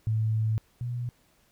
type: tone pair in turn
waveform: sine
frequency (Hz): 110 / 121.34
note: A2 / B2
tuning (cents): 0 / -30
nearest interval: major second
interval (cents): 170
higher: second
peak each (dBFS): -23 / -29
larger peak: first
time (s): 0.07-0.58 / 0.81-1.09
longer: first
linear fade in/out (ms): 0
effects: pink hiss -65 dBFS RMS until 1.51 s